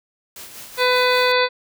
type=noise with tremolo; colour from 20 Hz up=white; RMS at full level=-36 dBFS; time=0.36-1.32 s; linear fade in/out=2 ms; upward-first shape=sine; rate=5.2 Hz; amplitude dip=45%
type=harmonic tone; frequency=500 Hz; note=B4; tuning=21 cents sharp; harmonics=1 / 2 / 3 / 4 / 5 / 7 / 8 / 9; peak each=-18 / -21 / -23 / -24 / -25 / -26 / -27 / -28 dBFS; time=0.77-1.49 s; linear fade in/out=50 ms
effects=none